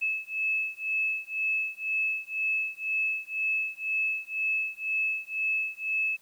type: beating tone pair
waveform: sine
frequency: 2600 / 2602 Hz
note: E7 / E7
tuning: -24 / -23 cents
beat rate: 2 Hz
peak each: -30 dBFS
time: 0.01-6.17 s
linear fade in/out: 20 ms
effects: white hiss -62 dBFS RMS until 6.21 s